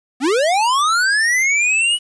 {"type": "linear sweep", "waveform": "square", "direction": "up", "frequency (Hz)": [234.6, 2960], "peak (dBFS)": -14, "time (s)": [0.2, 1.99], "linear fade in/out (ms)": 50, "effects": ["resampled to 22050 Hz", "8-bit"]}